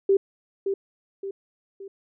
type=tone with echo; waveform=sine; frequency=392 Hz; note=G4; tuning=in tune; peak=-15 dBFS; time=0.09-0.17 s; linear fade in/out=5 ms; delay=570 ms; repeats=3; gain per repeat=-7 dB; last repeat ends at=1.88 s; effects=none